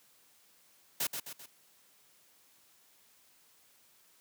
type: noise with echo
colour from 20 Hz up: white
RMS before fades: -32 dBFS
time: 1-1.07 s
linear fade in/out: 5 ms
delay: 130 ms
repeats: 3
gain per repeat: -6 dB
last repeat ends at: 1.46 s
effects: white hiss -65 dBFS RMS until 4.2 s + high-pass 100 Hz 12 dB/octave